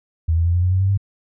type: tone with pitch steps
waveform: sine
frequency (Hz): 81.2 / 83.53 / 85.93 / 88.4 / 90.93 / 93.54 / 96.23 / 98.99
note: E2 / E2 / F2 / F2 / F#2 / F#2 / G2 / G2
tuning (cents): -26 / +23 / -28 / +22 / -30 / +19 / -32 / +17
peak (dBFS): -14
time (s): 0.28-0.976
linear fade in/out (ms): 10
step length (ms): 87
effects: none